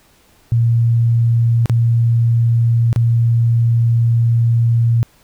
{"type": "tone with dropouts", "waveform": "sine", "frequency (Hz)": 116.6, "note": "A#2", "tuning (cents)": 1, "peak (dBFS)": -10, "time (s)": [0.52, 5.03], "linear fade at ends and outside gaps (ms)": 0, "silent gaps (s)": [[1.658, 1.697], [2.929, 2.961]], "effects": ["pink hiss -52 dBFS RMS until 5.23 s"]}